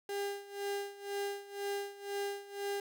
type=tone with tremolo; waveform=35% pulse; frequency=401.8 Hz; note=G4; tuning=43 cents sharp; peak=-32 dBFS; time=0.09-2.8 s; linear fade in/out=2 ms; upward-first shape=sine; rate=2 Hz; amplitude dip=85%; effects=none